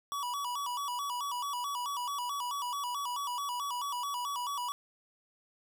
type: tone with vibrato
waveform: square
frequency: 1053 Hz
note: C6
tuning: 11 cents sharp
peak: -34 dBFS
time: 0.12-4.72 s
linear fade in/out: 0 ms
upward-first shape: square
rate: 4.6 Hz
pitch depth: 130 cents each way
effects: none